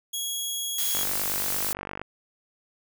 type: tone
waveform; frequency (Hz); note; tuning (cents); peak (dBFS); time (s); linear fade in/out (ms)
15% pulse; 3322; G#7; 0; -21; 0.13-1.04; 10
type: noise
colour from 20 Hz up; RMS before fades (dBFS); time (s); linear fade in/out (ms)
blue; -28; 0.78-1.73; 5
type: click train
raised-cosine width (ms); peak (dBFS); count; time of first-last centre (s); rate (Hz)
0.5; -18; 53; 0.95-2.016; 48.8
effects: none